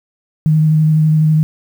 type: tone with vibrato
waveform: sine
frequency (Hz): 155.56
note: D#3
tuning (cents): 0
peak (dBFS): -8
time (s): 0.46-1.43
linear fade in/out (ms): 0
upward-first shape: square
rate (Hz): 12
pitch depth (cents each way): 12
effects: 7-bit